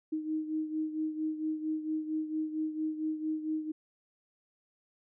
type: beating tone pair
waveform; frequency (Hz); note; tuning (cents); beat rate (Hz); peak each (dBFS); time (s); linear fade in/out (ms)
sine; 311.1 / 315.5; D#4 / D#4; 0 / +24; 4.4; -32 / -38; 0.12-3.72; 10
effects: none